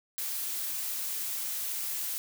blue noise, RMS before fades -34 dBFS, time 0.18-2.18 s, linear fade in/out 0 ms, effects none

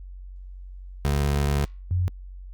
25% pulse / sine tone pair in turn, 71.4 / 89.96 Hz, D2 / F#2, -48 / -48 cents, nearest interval major third, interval 400 cents, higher second, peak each -17 / -20 dBFS, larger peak first, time 1.05-1.65 / 1.91-2.08 s, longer first, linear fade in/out 0 ms, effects added 46 Hz sine -37 dBFS peak until 2.53 s + Opus 48 kbps

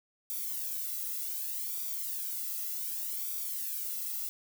violet noise with flanger, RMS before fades -36 dBFS, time 0.3-4.29 s, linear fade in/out 0 ms, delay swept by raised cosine 0.85 to 1.53 ms, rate 0.66 Hz, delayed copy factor +0.8, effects none

